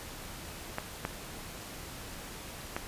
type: clicks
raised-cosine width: 0.5 ms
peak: -17 dBFS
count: 3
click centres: 0.784 / 1.051 / 2.765 s
effects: pink hiss -44 dBFS RMS until 2.87 s + resampled to 32000 Hz